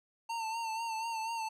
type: tone with vibrato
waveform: square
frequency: 903 Hz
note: A5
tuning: 45 cents sharp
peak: -35 dBFS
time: 0.29-1.49 s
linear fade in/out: 10 ms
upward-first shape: sine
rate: 4.1 Hz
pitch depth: 45 cents each way
effects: low-pass 9000 Hz 12 dB/octave